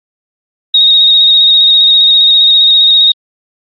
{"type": "tone with vibrato", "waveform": "sine", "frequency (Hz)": 3745, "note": "A#7", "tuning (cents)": 7, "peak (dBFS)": -3, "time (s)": [0.74, 3.12], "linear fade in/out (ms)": 5, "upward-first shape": "square", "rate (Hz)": 15, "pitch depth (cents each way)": 21, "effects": ["Opus 24 kbps"]}